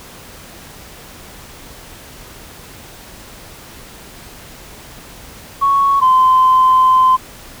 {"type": "tone pair in turn", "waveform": "sine", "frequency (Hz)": [1108.7, 1032.4], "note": ["C#6", "C6"], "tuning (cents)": [0, -23], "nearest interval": "minor second", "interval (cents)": 123, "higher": "first", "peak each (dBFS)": [-9, -6], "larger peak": "second", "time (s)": [[5.61, 6.01], [6.01, 7.17]], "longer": "second", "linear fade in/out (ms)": 20, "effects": ["tanh soft clip ceiling -3 dBFS", "pink hiss -37 dBFS RMS until 7.6 s"]}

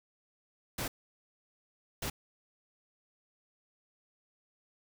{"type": "noise bursts at uneven times", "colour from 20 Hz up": "pink", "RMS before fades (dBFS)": -36, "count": 2, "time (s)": [[0.78, 0.88], [2.02, 2.1]], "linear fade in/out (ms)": 5, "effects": []}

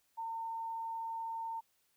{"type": "tone", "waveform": "sine", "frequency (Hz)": 908, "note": "A#5", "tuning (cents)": -46, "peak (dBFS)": -37, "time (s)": [0.17, 1.61], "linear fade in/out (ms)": 20, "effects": ["white hiss -75 dBFS RMS until 1.96 s"]}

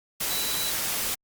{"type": "tone in noise", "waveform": "sine", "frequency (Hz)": 3951, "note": "B7", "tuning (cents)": 0, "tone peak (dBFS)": -32, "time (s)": [0.3, 0.71], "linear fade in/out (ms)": 10, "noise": "white", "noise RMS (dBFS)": -28, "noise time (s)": [0.2, 1.15], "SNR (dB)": -7, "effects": ["Opus 48 kbps"]}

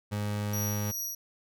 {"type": "tone", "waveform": "30% pulse", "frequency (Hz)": 103.83, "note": "G#2", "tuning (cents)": 0, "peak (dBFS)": -27, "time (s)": [0.11, 0.92], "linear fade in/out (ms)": 20}
{"type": "tone with tremolo", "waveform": "25% pulse", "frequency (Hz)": 5770, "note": "F#8", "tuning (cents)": -44, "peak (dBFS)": -27, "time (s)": [0.53, 1.15], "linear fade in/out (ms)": 5, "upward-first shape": "sine", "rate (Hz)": 2.6, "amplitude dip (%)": 55}
{"effects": []}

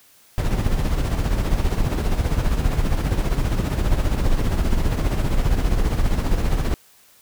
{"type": "noise with tremolo", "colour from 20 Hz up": "brown", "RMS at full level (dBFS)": -17, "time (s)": [0.38, 6.74], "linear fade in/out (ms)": 0, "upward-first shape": "sine", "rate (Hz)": 15, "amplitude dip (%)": 55, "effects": ["white hiss -53 dBFS RMS until 7.21 s"]}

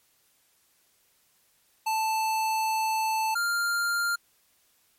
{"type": "tone pair in turn", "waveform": "square", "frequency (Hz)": [880, 1396.9], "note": ["A5", "F6"], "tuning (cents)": [0, 0], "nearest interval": "minor sixth", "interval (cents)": 800, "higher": "second", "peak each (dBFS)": -25, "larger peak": "neither", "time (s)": [[1.86, 3.35], [3.35, 4.16]], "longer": "first", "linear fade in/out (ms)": 10, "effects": ["white hiss -66 dBFS RMS until 4.98 s", "MP3 64 kbps"]}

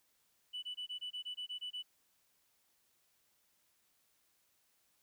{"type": "tone bursts", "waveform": "sine", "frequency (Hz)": 2973, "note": "F#7", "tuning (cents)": 8, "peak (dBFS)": -38, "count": 11, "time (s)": [0.53, 1.827], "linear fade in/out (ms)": 20, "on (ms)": 97, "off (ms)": 23, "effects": ["tanh soft clip ceiling -36 dBFS", "white hiss -75 dBFS RMS until 5.02 s"]}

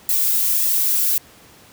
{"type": "noise with flanger", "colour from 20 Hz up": "violet", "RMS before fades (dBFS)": -18, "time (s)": [0.09, 1.18], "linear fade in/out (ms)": 2, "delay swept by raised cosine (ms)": [1.3, 2.8], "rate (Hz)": 1.8, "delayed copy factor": -0.5, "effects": ["pink hiss -47 dBFS RMS until 1.72 s", "high-pass 80 Hz 12 dB/octave"]}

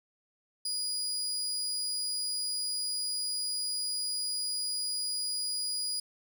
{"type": "tone", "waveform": "30% pulse", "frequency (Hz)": 4900, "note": "D#8", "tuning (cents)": -27, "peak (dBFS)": -28, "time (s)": [0.65, 6], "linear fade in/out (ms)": 5, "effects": ["11-bit"]}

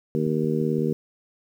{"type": "harmonic tone", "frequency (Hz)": 77.6, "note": "D#2", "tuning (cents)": -4, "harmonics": [2, 3, 4, 5, 6], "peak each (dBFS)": [-26, -26, -31, -27, -29], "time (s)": [0.15, 0.93], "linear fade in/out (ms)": 0}
{"type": "click train", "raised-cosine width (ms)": 3, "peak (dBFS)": -34, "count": 4, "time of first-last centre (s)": [0.27, 0.787], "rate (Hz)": 5.8}
{"effects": ["9-bit"]}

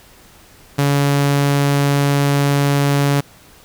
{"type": "tone", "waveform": "sawtooth", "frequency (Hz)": 141.7, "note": "C#3", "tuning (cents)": 38, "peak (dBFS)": -9, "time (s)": [0.78, 3.21], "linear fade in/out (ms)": 10, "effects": ["pink hiss -46 dBFS RMS until 3.64 s"]}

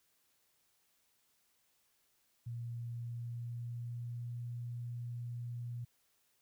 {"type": "tone with pitch glide", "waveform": "sine", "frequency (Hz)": [118.1, 119.96], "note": ["A#2", "B2"], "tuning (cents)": [23, -50], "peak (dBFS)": -39, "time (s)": [2.46, 5.85], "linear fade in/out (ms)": 10, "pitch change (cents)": 27, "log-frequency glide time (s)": [2.77, 4.45], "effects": ["white hiss -75 dBFS RMS until 6.41 s"]}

